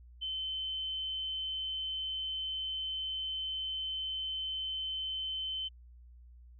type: tone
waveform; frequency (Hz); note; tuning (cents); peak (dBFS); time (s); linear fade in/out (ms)
sine; 3069; G7; -37; -34; 0.21-5.69; 20
effects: added 60 Hz sine -52 dBFS peak until 6.59 s